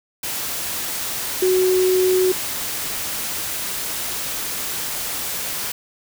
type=tone in noise; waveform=sine; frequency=370.3 Hz; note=F#4; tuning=1 cent sharp; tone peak=-14 dBFS; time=1.42-2.32 s; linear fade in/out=5 ms; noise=white; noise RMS=-26 dBFS; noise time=0.23-5.72 s; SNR=+9 dB; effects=none